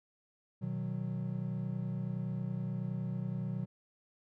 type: chord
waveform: triangle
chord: B major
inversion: none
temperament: equal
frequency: 123.47 / 155.56 / 185 Hz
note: B2 / D#3 / F#3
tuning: 0 / 0 / 0 cents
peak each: -36 / -38 / -36 dBFS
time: 0.61-3.66 s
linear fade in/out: 20 ms
effects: none